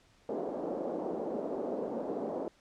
white band-pass noise, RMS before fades -36 dBFS, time 0.29-2.48 s, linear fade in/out 2 ms, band 230 to 610 Hz, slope 24 dB/octave, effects pink hiss -65 dBFS RMS until 2.6 s + low-pass 7000 Hz 12 dB/octave

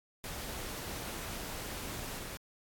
pink noise with level steps, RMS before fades -41 / -43 dBFS, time 0.24-2.37 s, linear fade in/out 0 ms, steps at 2.17 s, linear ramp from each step 20 ms, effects AAC 64 kbps

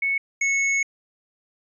sine / square tone pair in turn, 2208 / 2200 Hz, C#7 / C#7, -7 / -14 cents, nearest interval unison, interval 7 cents, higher first, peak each -20 dBFS, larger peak neither, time 0.02-0.18 / 0.41-0.83 s, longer second, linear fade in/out 5 ms, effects resampled to 22050 Hz

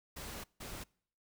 pink noise bursts at uneven times, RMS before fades -45 dBFS, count 2, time 0.16-0.44 / 0.6-0.84 s, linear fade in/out 10 ms, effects noise-tail reverb RT60 0.6 s tail -26 dB re dry

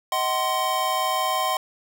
square chord, C diminished, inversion first, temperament just, 627.9 / 753.5 / 1046.5 Hz, Eb5 / Gb5 / C6, +16 / +31 / 0 cents, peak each -30 / -27 / -25 dBFS, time 0.12-1.57 s, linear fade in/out 2 ms, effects none

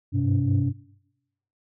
sine tone cluster, 98 / 102.7 / 128.2 / 285.4 Hz, G2 / G#2 / C3 / D4, 0 / -19 / -35 / -49 cents, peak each -23 / -27 / -23 / -26 dBFS, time 0.12-0.73 s, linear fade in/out 50 ms, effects noise-tail reverb RT60 0.9 s tail -22 dB re dry + tanh soft clip ceiling -12 dBFS

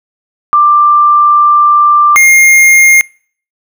sine / square tone pair in turn, 1183 / 2127 Hz, D6 / C7, +12 / +28 cents, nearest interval minor seventh, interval 1016 cents, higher second, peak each -3 dBFS, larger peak neither, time 0.53-2.16 / 2.16-3.01 s, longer first, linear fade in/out 0 ms, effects noise-tail reverb RT60 0.5 s tail -26 dB re dry

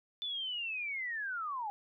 sine linear sweep, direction down, 3520 to 796 Hz, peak -35 dBFS, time 0.22-1.7 s, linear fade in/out 0 ms, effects none

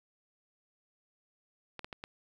clicks, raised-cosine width 0.3 ms, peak -25 dBFS, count 4, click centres 1.793 / 1.845 / 1.928 / 2.039 s, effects 9-bit

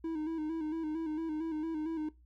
triangle tone with vibrato, 316.6 Hz, D#4, 30 cents sharp, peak -31 dBFS, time 0.04-2.09 s, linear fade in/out 5 ms, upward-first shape square, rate 4.4 Hz, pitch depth 53 cents each way, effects noise-tail reverb RT60 0.2 s tail -18 dB re dry + added 60 Hz sine -58 dBFS peak until 2.25 s

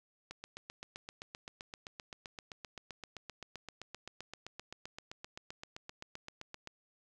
click train, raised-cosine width 0.2 ms, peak -27 dBFS, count 50, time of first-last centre 0.31-6.674 s, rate 7.7 Hz, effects none

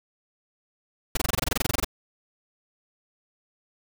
pink noise bursts, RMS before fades -23 dBFS, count 16, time 1.15-1.846 s, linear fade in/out 5 ms, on 21 ms, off 24 ms, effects none

